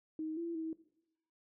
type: tone with pitch steps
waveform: sine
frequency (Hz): 314.5 / 337.1 / 321.6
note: D#4 / E4 / E4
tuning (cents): +19 / +39 / -43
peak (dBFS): -36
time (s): 0.19-0.73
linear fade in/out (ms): 2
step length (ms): 180
effects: noise-tail reverb RT60 0.8 s tail -18 dB re dry